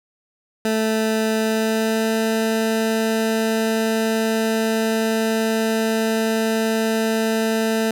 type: tone with pitch glide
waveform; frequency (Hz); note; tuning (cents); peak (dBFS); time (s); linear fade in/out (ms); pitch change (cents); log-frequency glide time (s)
20% pulse; 220 to 222.4; A3 to A3; 0 to +19; -13; 0.65-7.91; 2; +19; 1.39-2.13
effects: none